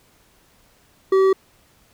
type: tone with hard clipping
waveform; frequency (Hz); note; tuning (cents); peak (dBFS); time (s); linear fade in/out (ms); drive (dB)
triangle; 383.2; G4; -39; -14; 1.12-1.33; 5; 11
effects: pink hiss -57 dBFS RMS until 1.93 s